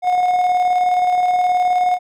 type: tone with tremolo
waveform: triangle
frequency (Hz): 725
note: F#5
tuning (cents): -35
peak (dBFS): -10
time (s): 0.02-1.99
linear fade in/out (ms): 50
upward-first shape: square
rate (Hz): 19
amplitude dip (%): 30
effects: none